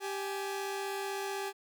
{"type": "tone pair together", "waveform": "sawtooth", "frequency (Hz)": [392.9, 841.7], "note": ["G4", "G#5"], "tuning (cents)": [4, 23], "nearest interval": "octave + minor second", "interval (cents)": 1319, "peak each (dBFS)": [-32, -36], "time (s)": [0, 1.53], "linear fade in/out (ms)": 50, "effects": []}